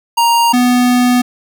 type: tone pair in turn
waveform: square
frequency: 935 / 247.1 Hz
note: A#5 / B3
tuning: +5 / +1 cents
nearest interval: octave + major seventh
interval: 2304 cents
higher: first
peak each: -9 dBFS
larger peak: neither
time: 0.17-0.53 / 0.53-1.22 s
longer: second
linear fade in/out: 10 ms
effects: none